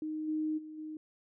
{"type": "tone with level steps", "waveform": "sine", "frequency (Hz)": 310, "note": "D#4", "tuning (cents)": -6, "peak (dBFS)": [-34, -30, -43, -39], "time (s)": [0.02, 0.97], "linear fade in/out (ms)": 2, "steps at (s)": [0.27, 0.57, 0.77], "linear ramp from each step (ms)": 20, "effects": []}